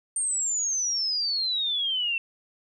sine exponential sweep, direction down, 8850 to 2678 Hz, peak -24 dBFS, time 0.16-2.18 s, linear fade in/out 2 ms, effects 11-bit

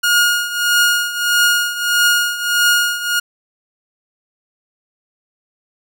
sawtooth tone with tremolo, 1431 Hz, F6, 42 cents sharp, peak -6 dBFS, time 0.03-3.2 s, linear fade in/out 10 ms, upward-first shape triangle, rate 1.6 Hz, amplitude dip 80%, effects none

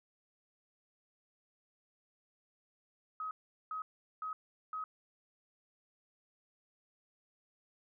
sine tone bursts, 1268 Hz, D#6, 32 cents sharp, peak -37 dBFS, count 4, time 3.2-4.84 s, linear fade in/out 2 ms, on 110 ms, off 400 ms, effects none

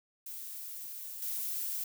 violet noise with level steps, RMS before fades -43 / -36 dBFS, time 0.26-1.84 s, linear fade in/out 5 ms, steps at 1.22 s, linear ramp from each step 2 ms, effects none

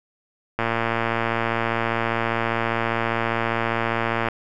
click train, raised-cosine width 0.5 ms, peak -7 dBFS, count 426, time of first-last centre 0.59-4.286 s, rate 115 Hz, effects none

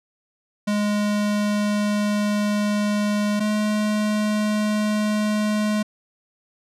square tone pair in turn, 207.7 / 211.6 Hz, G#3 / G#3, 0 / +33 cents, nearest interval unison, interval 33 cents, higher second, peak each -20 dBFS, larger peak neither, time 0.67-3.4 / 3.4-5.83 s, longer first, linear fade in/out 10 ms, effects low-pass 10000 Hz 12 dB/octave

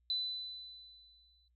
sine tone with exponential decay, 4000 Hz, B7, 21 cents sharp, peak -31 dBFS, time 0.1-1.48 s, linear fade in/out 1 ms, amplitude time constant 300 ms, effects noise-tail reverb RT60 0.1 s tail -20 dB re dry + added 60 Hz sine -70 dBFS peak until 1.55 s

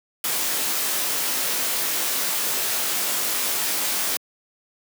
white noise with comb filter, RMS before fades -24 dBFS, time 0.24-4.17 s, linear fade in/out 2 ms, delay 20 ms, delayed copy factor -0.85, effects high-pass 200 Hz 12 dB/octave

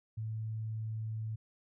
sine tone, 110.1 Hz, A2, 2 cents sharp, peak -35 dBFS, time 0.17-1.36 s, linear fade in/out 10 ms, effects none

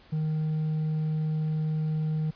sine tone with hard clipping, 155.56 Hz, D#3, in tune, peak -26 dBFS, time 0.12-2.31 s, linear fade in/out 10 ms, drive 2 dB, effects pink hiss -56 dBFS RMS until 2.35 s + resampled to 11025 Hz

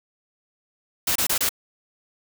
white noise bursts, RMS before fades -22 dBFS, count 4, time 1.07-1.492 s, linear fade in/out 5 ms, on 86 ms, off 26 ms, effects none

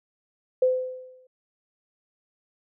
sine tone with exponential decay, 511 Hz, C5, 41 cents flat, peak -15 dBFS, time 0.62-1.27 s, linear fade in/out 5 ms, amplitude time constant 140 ms, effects none

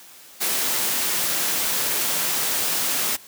white noise, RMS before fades -23 dBFS, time 0.4-3.17 s, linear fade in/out 20 ms, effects white hiss -46 dBFS RMS until 3.27 s + high-pass 150 Hz 12 dB/octave

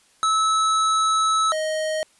square tone pair in turn, 1300 / 625.3 Hz, E6 / D#5, -24 / +8 cents, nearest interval octave + minor second, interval 1268 cents, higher first, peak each -18 / -23 dBFS, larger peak first, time 0.23-1.52 / 1.52-2.03 s, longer first, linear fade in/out 0 ms, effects white hiss -58 dBFS RMS until 2.19 s + resampled to 24000 Hz

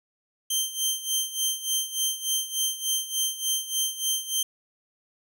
15% pulse tone with tremolo, 3136 Hz, G7, in tune, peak -15 dBFS, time 0.5-4.43 s, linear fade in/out 5 ms, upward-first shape sine, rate 3.4 Hz, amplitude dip 80%, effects none

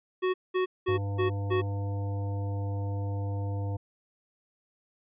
square tone bursts, 370 Hz, F#4, in tune, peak -25 dBFS, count 5, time 0.22-1.62 s, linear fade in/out 20 ms, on 120 ms, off 200 ms
harmonic tone, 99.9 Hz, G2, 33 cents sharp, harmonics 1 / 3 / 5 / 7 / 9, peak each -29 / -42 / -42 / -46 / -47 dBFS, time 0.88-3.77 s, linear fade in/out 10 ms
effects resampled to 8000 Hz

